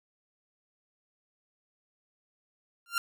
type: tone with exponential growth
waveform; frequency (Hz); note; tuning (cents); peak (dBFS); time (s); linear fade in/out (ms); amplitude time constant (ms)
sawtooth; 1387; F6; -12; -19; 2.86-2.98; 1; 24
effects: none